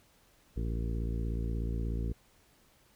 harmonic tone with a mistuned harmonic, 56.6 Hz, A1, 50 cents sharp, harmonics 1 / 2 / 3 / 4 / 5 / 6 / 7 / 8, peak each -32 / -38 / -42 / -44 / -46 / -48 / -49 / -50 dBFS, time 0.56-2.13 s, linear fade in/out 10 ms, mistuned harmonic 8, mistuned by +43 cents, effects pink hiss -65 dBFS RMS until 2.95 s

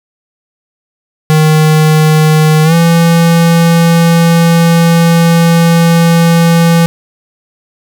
square tone with pitch glide, 155.56 to 167.69 Hz, D#3 to E3, 0 to +30 cents, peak -5 dBFS, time 1.3-6.86 s, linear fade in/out 0 ms, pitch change +130 cents, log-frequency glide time 2.64-2.74 s, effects 7-bit

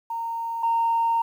sine tone pair in turn, 921 / 921 Hz, A#5 / A#5, -21 / -21 cents, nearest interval unison, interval 0 cents, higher neither, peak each -26 / -18 dBFS, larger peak second, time 0.1-0.63 / 0.63-1.22 s, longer second, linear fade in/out 5 ms, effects tanh soft clip ceiling -15 dBFS + 9-bit

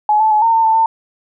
sine tone with pitch steps, 846 / 873 / 851 / 913 / 902 / 887 / 899 Hz, G#5 / A5 / G#5 / A#5 / A5 / A5 / A5, +32 / -14 / +42 / -36 / +43 / +14 / +37 cents, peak -9 dBFS, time 0.09-0.86 s, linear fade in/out 2 ms, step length 110 ms, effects none

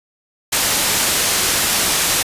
white low-pass noise, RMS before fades -17 dBFS, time 0.52-2.23 s, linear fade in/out 10 ms, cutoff 11000 Hz, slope 12 dB/octave, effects resampled to 32000 Hz

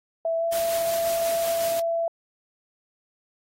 sine tone with pitch glide, 659.3 to 668.9 Hz, E5 to E5, 0 to +25 cents, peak -22 dBFS, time 0.25-2.08 s, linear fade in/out 2 ms, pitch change +25 cents, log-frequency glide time 0.38-0.44 s
white noise with tremolo, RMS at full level -32 dBFS, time 0.52-1.8 s, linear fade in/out 5 ms, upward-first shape sine, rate 5.5 Hz, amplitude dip 30%
effects AAC 48 kbps

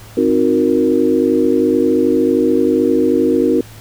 sine chord, C half-diminished seventh, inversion none, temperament equal with one note detuned, 261.6 / 311.1 / 364.3 / 466.2 Hz, C4 / Eb4 / Gb4 / Bb4, 0 / 0 / -27 / 0 cents, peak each -16 dBFS, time 0.17-3.61 s, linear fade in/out 5 ms, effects added 108 Hz sine -36 dBFS peak until 3.8 s + pink hiss -40 dBFS RMS until 3.8 s

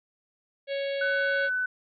harmonic tone, 554.4 Hz, C#5, in tune, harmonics 1 / 3 / 4 / 5 / 6 / 7 / 8, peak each -28 / -41 / -40 / -45 / -42 / -47 / -48 dBFS, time 0.67-1.5 s, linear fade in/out 50 ms
sine tone, 1500 Hz, F#6, 23 cents sharp, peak -25 dBFS, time 1.01-1.66 s, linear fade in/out 5 ms
effects none

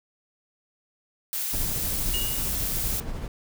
blue noise, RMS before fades -29 dBFS, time 1.33-3 s, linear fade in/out 0 ms
brown noise with tremolo, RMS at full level -30 dBFS, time 1.53-3.28 s, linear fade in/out 2 ms, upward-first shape sine, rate 13 Hz, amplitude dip 35%
square tone with exponential decay, 2872 Hz, F7, 48 cents sharp, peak -27 dBFS, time 2.14-2.7 s, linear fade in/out 0 ms, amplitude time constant 120 ms
effects none

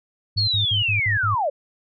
sine tone bursts, 103.4 Hz, G#2, 7 cents flat, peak -22 dBFS, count 6, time 0.36-1.35 s, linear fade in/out 10 ms, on 120 ms, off 54 ms
sine linear sweep, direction down, 4435 to 523.3 Hz, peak -19 dBFS, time 0.37-1.5 s, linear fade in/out 10 ms
effects none

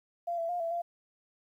sine tone with pitch steps, 689 / 668 / 706 / 667 / 689 Hz, F5 / E5 / F5 / E5 / F5, -24 / +23 / +19 / +20 / -24 cents, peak -30 dBFS, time 0.27-0.82 s, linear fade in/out 10 ms, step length 110 ms, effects 11-bit

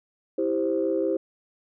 sine chord, C major, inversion first, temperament just, 327 / 392.4 / 523.3 Hz, E4 / G4 / C5, -14 / +2 / 0 cents, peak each -26 dBFS, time 0.38-1.17 s, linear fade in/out 5 ms, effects tanh soft clip ceiling -13 dBFS

